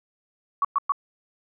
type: tone bursts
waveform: sine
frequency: 1125 Hz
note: C#6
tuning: 25 cents sharp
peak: -18 dBFS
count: 3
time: 0.62-0.921 s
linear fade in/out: 2 ms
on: 27 ms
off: 110 ms
effects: none